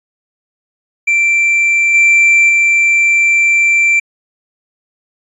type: tone with level steps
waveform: triangle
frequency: 2349 Hz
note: D7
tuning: in tune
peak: -7 / -4 / -6 dBFS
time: 1.07-4 s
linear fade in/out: 10 ms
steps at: 1.94 / 2.49 s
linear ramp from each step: 5 ms
effects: resampled to 24000 Hz